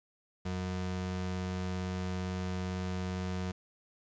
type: ring-modulated tone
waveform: square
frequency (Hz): 136.6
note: C#3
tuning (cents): -25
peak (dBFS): -31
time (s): 0.45-3.52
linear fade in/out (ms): 10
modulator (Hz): 48.8
effects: resampled to 16000 Hz + 11-bit